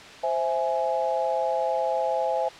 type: chord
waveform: sine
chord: C augmented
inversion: none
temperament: equal with one note detuned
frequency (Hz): 523.3 / 659.3 / 835.4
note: C5 / E5 / G#5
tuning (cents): 0 / 0 / +10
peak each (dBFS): -27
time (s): 0.23-2.49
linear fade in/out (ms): 10
effects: white hiss -43 dBFS RMS until 2.59 s + low-pass 4000 Hz 12 dB/octave